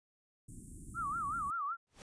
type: band-stop noise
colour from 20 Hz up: pink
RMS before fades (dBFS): -49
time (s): 0.48-1.51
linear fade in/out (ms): 10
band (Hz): 330 to 8000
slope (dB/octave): 48
type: tone with vibrato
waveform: sine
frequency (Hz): 1244.5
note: D#6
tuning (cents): 0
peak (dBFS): -34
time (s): 0.94-1.77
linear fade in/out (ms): 50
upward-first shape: sine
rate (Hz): 5.3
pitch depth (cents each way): 190
type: noise with exponential growth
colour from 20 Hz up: pink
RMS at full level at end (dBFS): -48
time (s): 1.87-2.02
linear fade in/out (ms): 0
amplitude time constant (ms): 32
effects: resampled to 22050 Hz